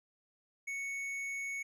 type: tone with tanh clipping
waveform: triangle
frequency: 2217 Hz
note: C#7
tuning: in tune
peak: -38 dBFS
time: 0.67-1.63 s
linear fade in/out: 10 ms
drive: 13 dB
effects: none